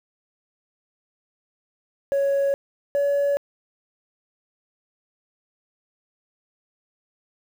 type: tone pair in turn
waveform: sine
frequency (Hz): 556 / 567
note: C#5 / C#5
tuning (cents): +5 / +39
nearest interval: unison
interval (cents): 34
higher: second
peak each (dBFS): -16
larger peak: neither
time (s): 2.12-2.54 / 2.95-3.37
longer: neither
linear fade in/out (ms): 0
effects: tanh soft clip ceiling -17 dBFS + 8-bit